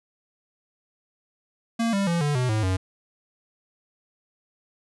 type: tone with pitch steps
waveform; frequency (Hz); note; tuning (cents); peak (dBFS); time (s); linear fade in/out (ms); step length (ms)
square; 230 / 197.93 / 170.33 / 146.57 / 126.13 / 108.55 / 93.41; A#3 / G3 / F3 / D3 / B2 / A2 / F#2; -23 / +17 / -43 / -3 / +37 / -23 / +17; -22; 1.79-2.77; 10; 140
effects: resampled to 24000 Hz